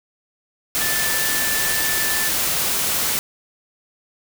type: tone in noise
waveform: sine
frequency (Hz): 1760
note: A6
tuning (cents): 0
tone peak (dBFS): -25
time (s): 0.81-2.29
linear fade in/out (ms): 0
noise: white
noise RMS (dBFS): -21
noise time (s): 0.75-3.19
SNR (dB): -7
effects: none